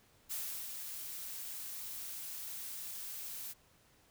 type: noise with ADSR envelope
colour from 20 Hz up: blue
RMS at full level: -39 dBFS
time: 0.29-3.54 s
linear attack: 28 ms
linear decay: 350 ms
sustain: -5 dB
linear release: 31 ms
effects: pink hiss -67 dBFS RMS until 4.1 s